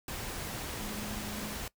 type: tone in noise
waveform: sine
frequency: 210 Hz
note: G#3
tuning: 19 cents sharp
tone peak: -41 dBFS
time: 0.79-1.58 s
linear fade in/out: 2 ms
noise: pink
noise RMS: -39 dBFS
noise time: 0.08-1.68 s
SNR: -5 dB
effects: noise-tail reverb RT60 0.1 s tail -21 dB re dry